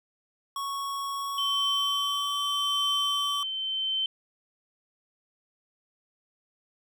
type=tone with pitch glide; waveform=square; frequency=1108.7 to 1146.5 Hz; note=C#6 to D6; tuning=0 to -42 cents; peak=-31 dBFS; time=0.56-3.43 s; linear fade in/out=2 ms; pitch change=+58 cents; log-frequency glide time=1.15-2.43 s
type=tone with tremolo; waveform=sine; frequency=3090 Hz; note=G7; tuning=26 cents flat; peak=-24 dBFS; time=1.38-4.06 s; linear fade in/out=2 ms; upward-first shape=triangle; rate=0.82 Hz; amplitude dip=50%
effects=none